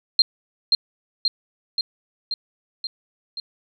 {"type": "tone with echo", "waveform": "sine", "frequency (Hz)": 4186, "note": "C8", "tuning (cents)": 0, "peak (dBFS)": -10, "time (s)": [0.19, 0.22], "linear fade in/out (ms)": 2, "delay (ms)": 530, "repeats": 6, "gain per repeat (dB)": -3, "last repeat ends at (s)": 3.4, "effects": []}